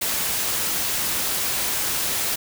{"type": "noise", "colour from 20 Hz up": "white", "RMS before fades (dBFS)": -24, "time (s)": [0.01, 2.36], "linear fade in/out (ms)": 10, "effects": []}